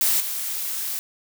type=noise with level steps; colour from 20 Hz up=blue; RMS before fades=-20 / -28 dBFS; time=0.01-0.99 s; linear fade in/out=0 ms; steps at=0.2 s; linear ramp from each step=5 ms; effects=none